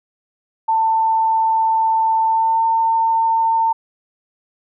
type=tone with pitch glide; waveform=sine; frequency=892 to 903.4 Hz; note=A5 to A5; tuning=+23 to +45 cents; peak=-13 dBFS; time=0.68-3.73 s; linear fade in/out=10 ms; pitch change=+22 cents; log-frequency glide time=2.26-2.6 s; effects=none